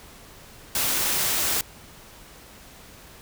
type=noise; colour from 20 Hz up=white; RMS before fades=-24 dBFS; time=0.75-1.61 s; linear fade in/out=2 ms; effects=pink hiss -47 dBFS RMS until 3.21 s